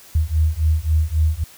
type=beating tone pair; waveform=sine; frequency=76.7 / 80.4 Hz; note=D#2 / E2; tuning=-24 / -43 cents; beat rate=3.7 Hz; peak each=-18 / -18 dBFS; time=0.15-1.44 s; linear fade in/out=5 ms; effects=white hiss -45 dBFS RMS until 1.57 s